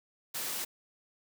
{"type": "high-pass noise", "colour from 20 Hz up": "white", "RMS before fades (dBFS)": -36, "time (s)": [0.34, 0.65], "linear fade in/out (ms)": 10, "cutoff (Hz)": 140, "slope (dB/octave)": 12, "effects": []}